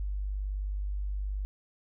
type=tone; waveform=sine; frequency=49.49 Hz; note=G1; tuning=17 cents sharp; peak=-30 dBFS; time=0-1.45 s; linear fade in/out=0 ms; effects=none